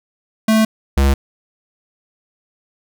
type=tone pair in turn; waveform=square; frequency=219.6 / 68.71 Hz; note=A3 / C#2; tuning=-3 / -15 cents; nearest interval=octave + minor sixth; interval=2012 cents; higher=first; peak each=-11 dBFS; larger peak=neither; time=0.48-0.65 / 0.97-1.14 s; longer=neither; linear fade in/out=5 ms; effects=none